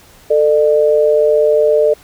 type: tone pair together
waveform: sine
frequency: 443.8 / 601 Hz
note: A4 / D5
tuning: +15 / +40 cents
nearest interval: perfect fourth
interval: 525 cents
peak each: -11 dBFS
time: 0.3-1.94 s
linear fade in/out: 10 ms
effects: pink hiss -44 dBFS RMS until 2.03 s

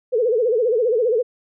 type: tone with vibrato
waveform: sine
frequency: 466.2 Hz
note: A#4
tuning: in tune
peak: -15 dBFS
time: 0.12-1.23 s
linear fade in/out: 20 ms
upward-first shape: sine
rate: 15 Hz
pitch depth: 160 cents each way
effects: none

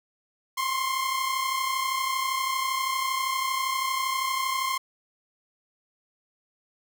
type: tone pair together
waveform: sawtooth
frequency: 1048.4 / 1081 Hz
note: C6 / C#6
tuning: +3 / -44 cents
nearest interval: minor second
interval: 53 cents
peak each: -23 / -27 dBFS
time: 0.57-4.78 s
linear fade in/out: 10 ms
effects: none

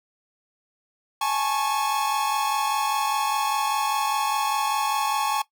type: tone cluster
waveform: 45% pulse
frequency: 829 / 874 / 1100 Hz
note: G#5 / A5 / C#6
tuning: -3 / -12 / -14 cents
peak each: -27 dBFS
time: 1.21-5.42 s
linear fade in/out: 5 ms
effects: noise-tail reverb RT60 0.1 s tail -17 dB re dry

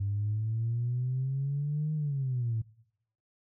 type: exponential two-way sweep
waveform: sine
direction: up then down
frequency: 98.7 to 155.3 to 109.3 Hz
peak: -27 dBFS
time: 0-2.62 s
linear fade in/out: 10 ms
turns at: 1.94 s
effects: noise-tail reverb RT60 0.8 s tail -22 dB re dry + tanh soft clip ceiling -23 dBFS

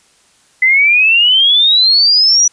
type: exponential sweep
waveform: sine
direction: up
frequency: 2014 to 5920 Hz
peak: -6 dBFS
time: 0.62-2.48 s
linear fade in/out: 5 ms
effects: white hiss -51 dBFS RMS until 2.52 s + resampled to 22050 Hz

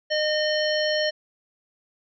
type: harmonic tone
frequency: 611 Hz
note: D#5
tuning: 32 cents flat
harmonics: 1 / 3 / 5 / 7 / 9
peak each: -23 / -28 / -30 / -31 / -33 dBFS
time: 0.1-1.11 s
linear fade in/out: 20 ms
effects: none

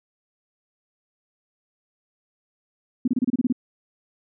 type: tone bursts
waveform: sine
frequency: 250 Hz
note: B3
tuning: 21 cents sharp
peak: -17 dBFS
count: 9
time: 3.05-3.526 s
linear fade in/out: 5 ms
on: 28 ms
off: 28 ms
effects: none

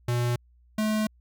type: tone pair in turn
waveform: square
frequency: 120.9 / 215.4 Hz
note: B2 / A3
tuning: -36 / -37 cents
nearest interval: minor seventh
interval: 999 cents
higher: second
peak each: -24 dBFS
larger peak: neither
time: 0.08-0.36 / 0.78-1.07 s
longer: second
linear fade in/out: 5 ms
effects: added 60 Hz sine -56 dBFS peak until 1.2 s

